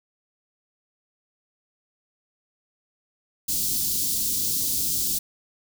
white band-stop noise, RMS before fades -25 dBFS, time 3.48-5.19 s, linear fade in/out 10 ms, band 320 to 4200 Hz, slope 24 dB/octave, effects none

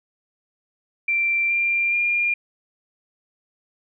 sine tone with pitch steps, 2355 / 2381 / 2407 Hz, D7 / D7 / D7, +4 / +23 / +42 cents, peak -18 dBFS, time 1.08-2.34 s, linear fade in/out 5 ms, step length 420 ms, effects none

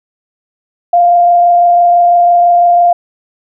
sine tone with frequency modulation, 698.5 Hz, F5, in tune, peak -4 dBFS, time 0.93-2.93 s, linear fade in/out 5 ms, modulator 26 Hz, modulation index 0.35, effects none

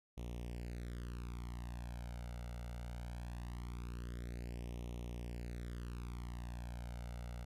sawtooth tone with flanger, 59.6 Hz, A#1, 39 cents sharp, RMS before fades -45 dBFS, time 0.17-7.45 s, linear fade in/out 10 ms, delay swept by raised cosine 0.32 to 1.42 ms, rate 0.21 Hz, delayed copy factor +0.9, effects resampled to 32000 Hz

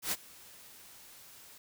white noise with ADSR envelope, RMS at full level -31 dBFS, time 0.02-1.58 s, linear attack 100 ms, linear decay 37 ms, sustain -23 dB, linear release 4 ms, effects none

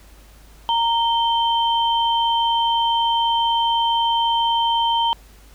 sine tone pair together, 926 / 3115 Hz, A#5 / G7, -12 / -12 cents, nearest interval octave + major sixth, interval 2100 cents, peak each -17 / -22 dBFS, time 0.69-5.13 s, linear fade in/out 0 ms, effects added 51 Hz sine -45 dBFS peak until 5.54 s + pink hiss -51 dBFS RMS until 5.54 s

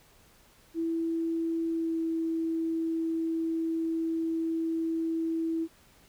sine tone with pitch glide, 329.6 to 326.8 Hz, E4 to E4, 0 to -15 cents, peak -27 dBFS, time 0.74-5.68 s, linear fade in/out 50 ms, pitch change -15 cents, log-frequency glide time 1.67-2 s, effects pink hiss -60 dBFS RMS until 6.08 s

